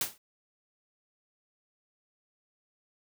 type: noise with exponential decay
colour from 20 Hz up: white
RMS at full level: -26 dBFS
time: 0.01-0.18 s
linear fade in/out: 2 ms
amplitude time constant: 36 ms
effects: none